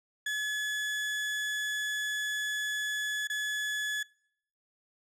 35% pulse tone with dropouts, 1707 Hz, G#6, 47 cents sharp, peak -28 dBFS, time 0.26-4.03 s, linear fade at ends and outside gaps 5 ms, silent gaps 3.273-3.298 s, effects noise-tail reverb RT60 0.7 s tail -26 dB re dry + low-pass 10000 Hz 12 dB/octave

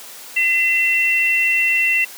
sine tone pair together, 2030 / 2706 Hz, B6 / E7, +47 / +45 cents, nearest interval perfect fourth, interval 498 cents, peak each -19 / -15 dBFS, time 0.36-2.05 s, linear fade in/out 10 ms, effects white hiss -37 dBFS RMS until 2.17 s + high-pass 300 Hz 12 dB/octave

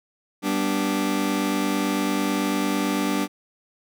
sawtooth chord, G major, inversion none, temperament just, 196 / 245 / 294 Hz, G3 / B3 / D4, 0 / -14 / +2 cents, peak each -22 / -24 / -20 dBFS, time 0.42-3.28 s, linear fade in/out 50 ms, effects none

